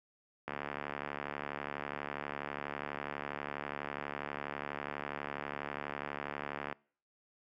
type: click train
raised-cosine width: 0.5 ms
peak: -22 dBFS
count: 452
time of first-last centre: 0.48-6.727 s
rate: 72.2 Hz
effects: noise-tail reverb RT60 0.5 s tail -26 dB re dry + high-pass 150 Hz 12 dB/octave